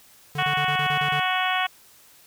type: tone bursts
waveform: square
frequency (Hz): 146.83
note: D3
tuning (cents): 0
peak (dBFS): -30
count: 8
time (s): 0.35-1.198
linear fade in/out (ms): 2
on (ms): 78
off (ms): 32
type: harmonic tone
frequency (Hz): 370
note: F#4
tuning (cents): 0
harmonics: 2 / 3 / 4 / 5 / 6 / 7 / 8 / 9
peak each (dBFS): -26 / -28 / -29 / -30 / -31 / -31 / -32 / -33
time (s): 0.38-1.67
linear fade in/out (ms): 10
effects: white hiss -53 dBFS RMS until 2.26 s